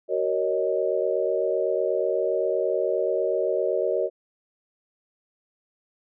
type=chord; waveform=sine; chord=D# minor seventh; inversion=first; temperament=equal with one note detuned; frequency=376.9 / 466.2 / 554.4 / 622.3 Hz; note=F#4 / A#4 / C#5 / D#5; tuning=+32 / 0 / 0 / 0 cents; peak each=-27 dBFS; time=0.08-4.1 s; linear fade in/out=50 ms; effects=none